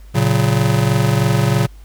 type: chord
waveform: square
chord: F# major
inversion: first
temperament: just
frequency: 115.62 / 138.75 / 185 Hz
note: A#2 / C#3 / F#3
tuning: -14 / +2 / 0 cents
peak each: -17 / -17 / -21 dBFS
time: 0.14-1.67 s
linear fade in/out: 20 ms
effects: added 50 Hz sine -36 dBFS peak until 1.84 s + pink hiss -52 dBFS RMS until 1.84 s